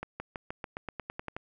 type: accelerating click train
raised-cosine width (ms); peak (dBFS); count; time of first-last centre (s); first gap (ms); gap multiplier
0.5; -21; 12; 0.03-1.365; 170; 0.93
effects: none